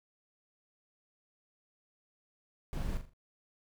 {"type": "noise with echo", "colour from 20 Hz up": "brown", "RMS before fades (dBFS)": -36, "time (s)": [2.73, 2.97], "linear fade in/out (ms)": 0, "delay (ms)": 41, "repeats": 4, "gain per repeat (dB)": -8, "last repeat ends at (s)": 3.134, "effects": []}